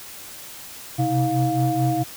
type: tone cluster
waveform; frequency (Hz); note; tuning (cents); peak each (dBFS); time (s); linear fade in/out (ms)
sine; 127.5 / 132.1 / 320.1 / 705; C3 / C3 / D#4 / F5; -44 / +17 / +49 / +16; -23; 0.98-2.04; 20
effects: tanh soft clip ceiling -10 dBFS + white hiss -39 dBFS RMS until 2.16 s